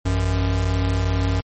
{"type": "tone pair together", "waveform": "square", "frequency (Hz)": [55, 92.5], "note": ["A1", "F#2"], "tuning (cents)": [0, 0], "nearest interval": "major sixth", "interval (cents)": 900, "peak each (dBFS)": [-24, -20], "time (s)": [0.05, 1.41], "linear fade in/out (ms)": 10, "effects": ["MP3 32 kbps"]}